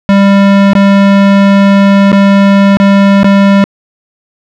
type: tone with dropouts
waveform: square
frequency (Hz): 198.1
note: G3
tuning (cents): +18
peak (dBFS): -3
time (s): 0.09-3.64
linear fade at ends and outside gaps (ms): 0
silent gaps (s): 0.733-0.752 / 2.118-2.128 / 2.77-2.8 / 3.232-3.244
effects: low-pass 3000 Hz 12 dB/octave + 7-bit